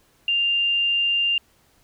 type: tone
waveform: sine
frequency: 2794 Hz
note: F7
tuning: in tune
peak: -18 dBFS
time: 0.28-1.38 s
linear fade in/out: 2 ms
effects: pink hiss -60 dBFS RMS until 1.83 s